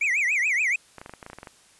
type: tone with vibrato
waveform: triangle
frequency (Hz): 2217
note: C#7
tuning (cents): 0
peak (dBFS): -19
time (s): 0.01-0.76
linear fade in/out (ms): 5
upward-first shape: triangle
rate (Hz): 7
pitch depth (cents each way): 290
type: clicks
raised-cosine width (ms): 0.5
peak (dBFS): -24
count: 12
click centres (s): 0.983 / 1.015 / 1.061 / 1.095 / 1.137 / 1.228 / 1.264 / 1.3 / 1.332 / 1.386 / 1.431 / 1.472
effects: white hiss -56 dBFS RMS until 1.79 s + resampled to 24000 Hz